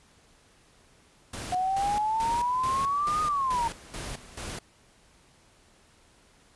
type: noise with tremolo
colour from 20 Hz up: pink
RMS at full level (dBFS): -37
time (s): 1.33-4.59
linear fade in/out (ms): 5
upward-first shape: square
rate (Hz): 2.3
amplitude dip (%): 75
type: exponential two-way sweep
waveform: sine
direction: up then down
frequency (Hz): 723 to 1244.5 to 909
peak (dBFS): -24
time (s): 1.52-3.68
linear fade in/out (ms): 5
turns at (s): 3.22
effects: pink hiss -60 dBFS RMS until 6.55 s + resampled to 24000 Hz